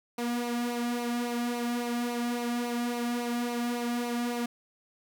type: tone with flanger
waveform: sawtooth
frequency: 239.8 Hz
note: A#3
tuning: 49 cents sharp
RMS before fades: -31 dBFS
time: 0.18-4.46 s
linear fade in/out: 5 ms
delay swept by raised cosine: 0.58 to 2.28 ms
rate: 3.6 Hz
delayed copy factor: -0.6
effects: 10-bit